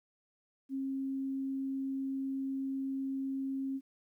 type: tone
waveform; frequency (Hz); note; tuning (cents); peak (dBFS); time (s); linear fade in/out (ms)
sine; 269.2; C4; +49; -33; 0.69-3.81; 50
effects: 12-bit